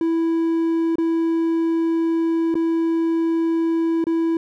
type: tone with dropouts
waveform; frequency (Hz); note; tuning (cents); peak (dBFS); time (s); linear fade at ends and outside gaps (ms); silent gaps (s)
triangle; 329.6; E4; 0; -15; 0.01-4.37; 2; 0.956-0.983 / 2.543-2.553 / 4.041-4.068
effects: none